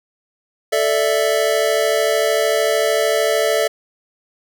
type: chord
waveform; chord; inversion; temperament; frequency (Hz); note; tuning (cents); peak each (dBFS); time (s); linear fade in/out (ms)
square; A suspended fourth; none; just; 440 / 586.7 / 660; A4 / D5 / E5; 0 / -2 / +2; -20; 0.72-3.68; 10
effects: none